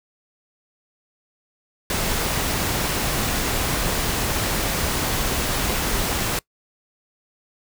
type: noise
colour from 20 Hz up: pink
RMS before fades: -23 dBFS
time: 1.9-6.39 s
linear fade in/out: 2 ms
effects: noise-tail reverb RT60 0.1 s tail -23 dB re dry